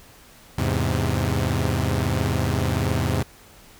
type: chord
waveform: sawtooth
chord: E augmented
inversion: none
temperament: equal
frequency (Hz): 82.41 / 103.83 / 130.81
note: E2 / G#2 / B#2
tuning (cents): 0 / 0 / 0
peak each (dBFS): -21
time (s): 0.58-3.23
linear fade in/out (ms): 5
effects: pink hiss -49 dBFS RMS until 3.79 s